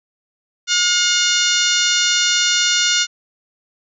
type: harmonic tone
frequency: 716 Hz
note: F5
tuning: 43 cents sharp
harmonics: 2 / 3 / 4 / 5 / 6 / 7 / 8 / 9 / 10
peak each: -21 / -25 / -21 / -21 / -22 / -27 / -21 / -26 / -26 dBFS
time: 0.67-3.07 s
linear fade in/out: 50 ms
effects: none